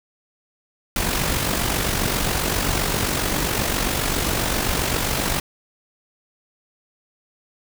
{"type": "noise with amplitude modulation", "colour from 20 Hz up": "pink", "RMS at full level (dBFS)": -20, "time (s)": [0.96, 5.4], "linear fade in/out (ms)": 2, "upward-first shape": "sine", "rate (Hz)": 47.5, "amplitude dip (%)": 50, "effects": []}